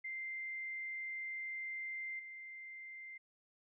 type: tone with level steps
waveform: sine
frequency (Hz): 2089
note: C7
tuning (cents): -3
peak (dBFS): -40 / -47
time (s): 0.04-3.18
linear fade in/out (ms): 10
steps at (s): 2.19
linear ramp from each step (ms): 5
effects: none